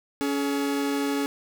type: tone pair together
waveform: 45% pulse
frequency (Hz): 280.5 / 427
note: C#4 / G#4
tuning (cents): +21 / +48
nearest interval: perfect fifth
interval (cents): 727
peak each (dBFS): -25 / -30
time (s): 0.21-1.26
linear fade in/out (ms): 0
effects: none